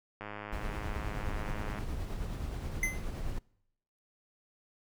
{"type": "click train", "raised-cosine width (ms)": 0.5, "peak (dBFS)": -26, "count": 165, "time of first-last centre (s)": [0.21, 1.787], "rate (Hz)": 104}
{"type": "noise with tremolo", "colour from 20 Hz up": "brown", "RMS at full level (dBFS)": -35, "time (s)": [0.52, 3.39], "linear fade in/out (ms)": 10, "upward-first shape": "triangle", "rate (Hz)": 9.5, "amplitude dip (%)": 35}
{"type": "tone with exponential decay", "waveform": "square", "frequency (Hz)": 2053, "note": "C7", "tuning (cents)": -33, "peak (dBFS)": -26, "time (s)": [2.83, 3.05], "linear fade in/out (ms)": 2, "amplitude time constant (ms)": 46}
{"effects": ["noise-tail reverb RT60 0.8 s tail -25 dB re dry"]}